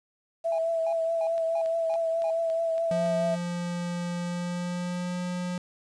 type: tone with vibrato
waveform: sine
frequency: 659.3 Hz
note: E5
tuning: in tune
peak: -24 dBFS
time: 0.44-3.36 s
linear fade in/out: 20 ms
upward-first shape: triangle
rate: 4.7 Hz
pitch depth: 27 cents each way
type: tone bursts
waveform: triangle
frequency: 816 Hz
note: G#5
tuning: 31 cents flat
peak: -31 dBFS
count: 6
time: 0.52-2.304 s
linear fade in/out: 2 ms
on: 64 ms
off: 280 ms
type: click train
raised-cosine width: 0.2 ms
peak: -29 dBFS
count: 8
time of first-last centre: 1.38-3.341 s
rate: 3.57 Hz
type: tone with pitch glide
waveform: square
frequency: 174.61 to 178.9 Hz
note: F3 to F3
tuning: 0 to +42 cents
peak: -30 dBFS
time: 2.91-5.58 s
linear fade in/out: 2 ms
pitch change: +42 cents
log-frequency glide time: 4.18-5.2 s
effects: resampled to 22050 Hz + 9-bit